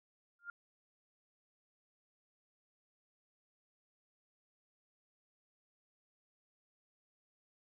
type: tone with exponential growth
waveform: sine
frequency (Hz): 1402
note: F6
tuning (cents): +6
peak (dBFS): -38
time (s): 0.39-0.5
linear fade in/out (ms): 2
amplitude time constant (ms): 23
effects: none